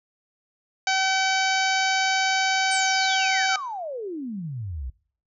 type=harmonic tone; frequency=764 Hz; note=G5; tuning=45 cents flat; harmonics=1 / 2 / 3 / 4 / 5 / 6 / 7 / 8 / 9; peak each=-24 / -26 / -27 / -32 / -33 / -31 / -35 / -33 / -38 dBFS; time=0.87-3.56 s; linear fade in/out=2 ms
type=exponential sweep; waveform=sine; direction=down; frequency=8860 to 58.1 Hz; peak=-29 dBFS; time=2.71-4.9 s; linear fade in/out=5 ms
effects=noise-tail reverb RT60 0.5 s tail -21 dB re dry